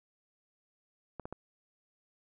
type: clicks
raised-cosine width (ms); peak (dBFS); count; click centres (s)
1; -26; 3; 1.197 / 1.255 / 1.326
effects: none